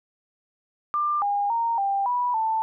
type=tone with pitch steps; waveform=sine; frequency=1191 / 812 / 926 / 792 / 980 / 886 Hz; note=D6 / G#5 / A#5 / G5 / B5 / A5; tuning=+24 / -39 / -12 / +18 / -14 / +12 cents; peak=-21 dBFS; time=0.94-2.62 s; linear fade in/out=0 ms; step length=280 ms; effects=none